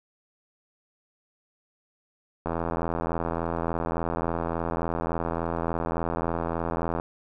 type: click train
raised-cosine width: 1 ms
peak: -14 dBFS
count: 380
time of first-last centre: 2.46-6.999 s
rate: 83.5 Hz
effects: none